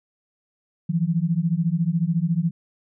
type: beating tone pair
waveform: sine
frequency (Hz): 160.9 / 174.9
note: E3 / F3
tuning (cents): -42 / +3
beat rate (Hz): 14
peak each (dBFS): -22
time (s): 0.89-2.51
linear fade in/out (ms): 10
effects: none